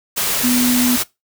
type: tone in noise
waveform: sine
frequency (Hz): 246.9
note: B3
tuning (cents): 0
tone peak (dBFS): -14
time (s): 0.43-0.97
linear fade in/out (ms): 20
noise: white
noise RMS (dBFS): -19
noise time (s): 0.16-1.04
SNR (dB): +2
effects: noise-tail reverb RT60 0.2 s tail -21 dB re dry